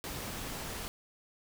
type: noise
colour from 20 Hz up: pink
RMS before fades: -40 dBFS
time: 0.04-0.88 s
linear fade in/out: 0 ms
effects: none